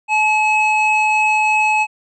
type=tone pair together; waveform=triangle; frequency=858 / 2571 Hz; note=A5 / E7; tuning=-44 / -44 cents; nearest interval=octave + perfect fifth; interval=1900 cents; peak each=-13 dBFS; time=0.08-1.87 s; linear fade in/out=50 ms; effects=tanh soft clip ceiling -3 dBFS + resampled to 22050 Hz